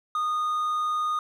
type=tone; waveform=triangle; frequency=1231 Hz; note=D#6; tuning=19 cents flat; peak=-22 dBFS; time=0.15-1.19 s; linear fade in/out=2 ms; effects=none